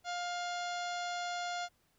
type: harmonic tone with a mistuned harmonic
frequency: 705 Hz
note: F5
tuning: 16 cents sharp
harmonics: 1 / 2 / 3 / 4 / 5 / 6 / 7 / 8 / 9 / 10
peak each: -37 / -42 / -48 / -51 / -48 / -49 / -54 / -54 / -58 / -53 dBFS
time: 0.04-1.69 s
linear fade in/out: 50 ms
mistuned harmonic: 5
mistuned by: -40 cents
effects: pink hiss -73 dBFS RMS until 1.98 s